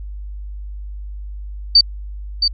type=tone with echo; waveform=sine; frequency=4600 Hz; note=D8; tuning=37 cents flat; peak=-5 dBFS; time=1.75-1.81 s; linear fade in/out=5 ms; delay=670 ms; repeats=1; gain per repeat=-7 dB; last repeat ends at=2.48 s; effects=added 50 Hz sine -27 dBFS peak until 2.53 s